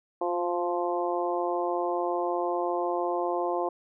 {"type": "harmonic tone with a mistuned harmonic", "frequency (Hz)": 174.61, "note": "F3", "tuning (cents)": 0, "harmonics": [2, 3, 4, 5, 6], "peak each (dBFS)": [-30, -32, -31, -34, -35], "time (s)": [0.21, 3.69], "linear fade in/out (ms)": 5, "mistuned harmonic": 2, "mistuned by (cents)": 16, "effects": []}